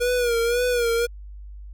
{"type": "tone with vibrato", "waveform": "square", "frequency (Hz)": 478.9, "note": "A#4", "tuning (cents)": 47, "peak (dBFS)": -20, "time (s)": [0, 1.07], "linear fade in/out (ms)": 20, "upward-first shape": "sine", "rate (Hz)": 1.9, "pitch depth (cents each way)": 64, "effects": ["added 50 Hz sine -36 dBFS peak until 1.73 s"]}